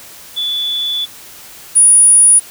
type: tone pair in turn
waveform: sine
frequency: 3457 / 9705 Hz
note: A7 / D#9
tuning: -31 / -44 cents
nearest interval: octave + tritone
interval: 1787 cents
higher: second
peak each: -15 / -4 dBFS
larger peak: second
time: 0.36-1.06 / 1.75-2.4 s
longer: first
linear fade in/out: 20 ms
effects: white hiss -36 dBFS RMS until 2.5 s